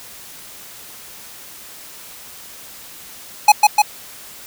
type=tone with echo; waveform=square; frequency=840 Hz; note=G#5; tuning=19 cents sharp; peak=-5 dBFS; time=3.48-3.52 s; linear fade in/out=5 ms; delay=150 ms; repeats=2; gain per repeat=-2 dB; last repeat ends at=3.82 s; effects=white hiss -38 dBFS RMS until 4.46 s